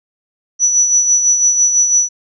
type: tone with tremolo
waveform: sine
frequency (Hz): 5920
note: F#8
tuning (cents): 0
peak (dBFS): -7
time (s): 0.59-2.09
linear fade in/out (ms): 50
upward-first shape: sine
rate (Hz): 6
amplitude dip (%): 50
effects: none